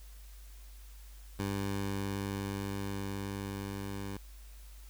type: tone with level ramp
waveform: 15% pulse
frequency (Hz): 99.1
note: G2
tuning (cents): +19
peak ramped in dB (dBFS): -26 to -32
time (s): 1.39-4.17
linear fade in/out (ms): 5
effects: added 50 Hz sine -48 dBFS peak until 4.89 s + white hiss -60 dBFS RMS until 4.89 s